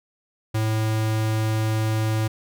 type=tone; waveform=square; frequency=109.6 Hz; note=A2; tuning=6 cents flat; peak=-21 dBFS; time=0.54-2.28 s; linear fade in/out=10 ms; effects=none